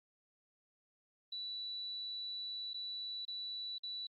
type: tone with dropouts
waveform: sine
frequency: 3951 Hz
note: B7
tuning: in tune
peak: -40 dBFS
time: 1.32-4.07 s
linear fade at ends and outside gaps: 5 ms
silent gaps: 2.734-2.742 / 3.252-3.279 / 3.783-3.833 s
effects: Opus 48 kbps